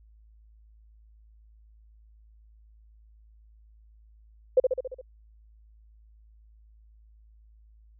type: tone with echo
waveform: sine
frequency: 513 Hz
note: C5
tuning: 34 cents flat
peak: -14 dBFS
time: 4.57-4.6 s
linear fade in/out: 5 ms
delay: 69 ms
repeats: 6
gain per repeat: -4 dB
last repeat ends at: 5.014 s
effects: added 54 Hz sine -53 dBFS peak until 7.99 s